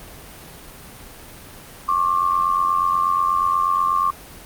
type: tone pair together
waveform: sine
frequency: 1080 / 1168.3 Hz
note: C#6 / D6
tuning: -45 / -9 cents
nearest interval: minor second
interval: 136 cents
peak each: -19 dBFS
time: 1.88-4.11 s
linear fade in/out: 10 ms
effects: pink hiss -40 dBFS RMS until 4.45 s + Opus 32 kbps